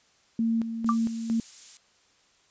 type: tone with tremolo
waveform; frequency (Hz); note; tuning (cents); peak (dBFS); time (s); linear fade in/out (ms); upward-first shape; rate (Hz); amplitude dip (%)
sine; 227.5; A#3; -42; -22; 0.39-1.4; 2; square; 2.2; 60
type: noise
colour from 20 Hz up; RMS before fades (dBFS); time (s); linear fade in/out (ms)
violet; -38; 0.86-1.77; 0
type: tone with exponential decay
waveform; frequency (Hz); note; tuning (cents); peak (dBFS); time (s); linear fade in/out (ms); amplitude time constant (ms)
sine; 1174.7; D6; 0; -18; 0.89-0.98; 1; 18
effects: white hiss -63 dBFS RMS until 2.5 s + resampled to 16000 Hz